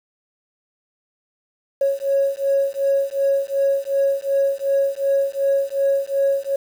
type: beating tone pair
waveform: sine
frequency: 550 / 552.7 Hz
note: C#5 / C#5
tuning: -14 / -5 cents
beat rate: 2.7 Hz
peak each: -19 dBFS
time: 1.81-6.56 s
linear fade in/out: 5 ms
effects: tanh soft clip ceiling -10 dBFS + 7-bit